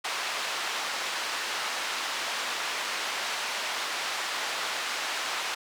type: band-pass noise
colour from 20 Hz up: pink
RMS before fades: -32 dBFS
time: 0.04-5.55 s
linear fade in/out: 10 ms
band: 910 to 5500 Hz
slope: 12 dB/octave
effects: none